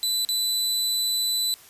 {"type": "tone with dropouts", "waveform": "sawtooth", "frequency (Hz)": 3993, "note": "B7", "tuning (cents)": 18, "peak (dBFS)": -19, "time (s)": [0.03, 1.54], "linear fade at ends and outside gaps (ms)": 0, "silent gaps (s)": [0.249, 0.289], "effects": ["white hiss -50 dBFS RMS until 1.69 s", "resampled to 32000 Hz"]}